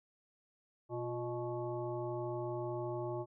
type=harmonic tone with a mistuned harmonic; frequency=122.5 Hz; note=B2; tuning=14 cents flat; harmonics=1 / 3 / 5 / 7 / 9; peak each=-42 / -39 / -43 / -46 / -50 dBFS; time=0.89-3.26 s; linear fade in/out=50 ms; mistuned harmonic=3; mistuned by=-63 cents; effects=none